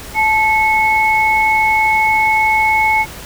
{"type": "tone pair together", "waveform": "sine", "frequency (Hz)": [871.1, 2195], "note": ["A5", "C#7"], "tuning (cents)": [-18, -18], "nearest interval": "octave + major third", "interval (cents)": 1600, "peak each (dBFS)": -13, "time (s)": [0.14, 3.06], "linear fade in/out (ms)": 50, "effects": ["added 60 Hz sine -38 dBFS peak until 3.25 s", "pink hiss -32 dBFS RMS until 3.25 s"]}